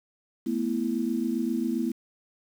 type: chord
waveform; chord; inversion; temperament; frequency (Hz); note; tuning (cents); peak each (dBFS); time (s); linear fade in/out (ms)
sine; A suspended second; none; just; 220 / 247.5 / 330; A3 / B3 / E4; 0 / +4 / +2; -30 / -28 / -30; 0.46-1.92; 10
effects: 8-bit